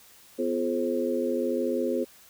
sine tone cluster, 250.6 / 344.6 / 425.3 / 531 Hz, B3 / F4 / G#4 / C5, +25 / -23 / +41 / +25 cents, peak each -30 dBFS, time 0.38-2.05 s, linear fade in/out 20 ms, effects white hiss -54 dBFS RMS until 2.29 s

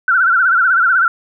sine tone with vibrato, 1442 Hz, F#6, 45 cents flat, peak -9 dBFS, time 0.08-1.08 s, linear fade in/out 2 ms, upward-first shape sine, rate 16 Hz, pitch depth 120 cents each way, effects none

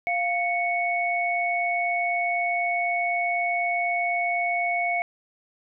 sine tone pair together, 698.5 / 2218 Hz, F5 / C#7, 0 / 0 cents, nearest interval octave + minor sixth, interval 2000 cents, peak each -25 dBFS, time 0.07-5.02 s, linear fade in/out 0 ms, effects none

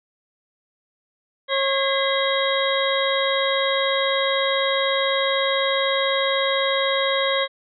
harmonic tone with a mistuned harmonic, 544 Hz, C#5, 33 cents flat, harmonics 1 / 2 / 3 / 4 / 6 / 7, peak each -22 / -26 / -29 / -27 / -27 / -27 dBFS, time 1.48-7.48 s, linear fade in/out 50 ms, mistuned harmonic 4, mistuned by -110 cents, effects none

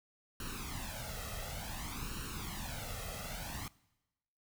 pink noise with flanger, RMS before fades -42 dBFS, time 0.4-3.68 s, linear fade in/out 2 ms, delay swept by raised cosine 0.71 to 1.56 ms, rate 0.56 Hz, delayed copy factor +0.75, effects noise-tail reverb RT60 1.0 s tail -22 dB re dry

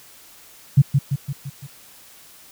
sine tone with echo, 138.59 Hz, C#3, in tune, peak -7 dBFS, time 0.77-0.82 s, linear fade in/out 10 ms, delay 170 ms, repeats 5, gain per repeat -5 dB, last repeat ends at 1.67 s, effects white hiss -47 dBFS RMS until 2.51 s

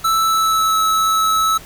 square tone with pitch glide, 1318.5 to 1301.1 Hz, E6 to E6, 0 to -23 cents, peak -14 dBFS, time 0.04-1.58 s, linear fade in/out 10 ms, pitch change -23 cents, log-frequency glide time 0.18-0.75 s, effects pink hiss -39 dBFS RMS until 1.65 s

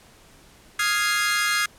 sawtooth chord, F minor seventh, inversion third, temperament equal, 1244.5 / 1396.9 / 1661.2 / 2093 Hz, Eb6 / F6 / Ab6 / C7, 0 / 0 / 0 / 0 cents, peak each -24 / -24 / -21 / -22 dBFS, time 0.79-1.66 s, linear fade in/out 5 ms, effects pink hiss -52 dBFS RMS until 1.78 s + low-pass 12000 Hz 12 dB/octave

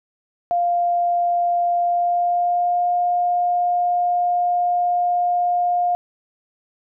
sine tone with pitch glide, 698.5 to 708.3 Hz, F5 to F5, 0 to +24 cents, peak -16 dBFS, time 0.51-5.95 s, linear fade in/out 0 ms, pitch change +24 cents, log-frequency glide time 1.81-2.9 s, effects none

